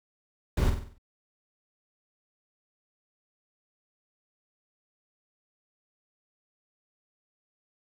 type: noise with echo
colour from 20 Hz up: brown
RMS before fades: -24 dBFS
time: 0.57-0.7 s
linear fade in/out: 5 ms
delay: 47 ms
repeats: 6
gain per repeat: -6 dB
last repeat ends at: 0.982 s
effects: none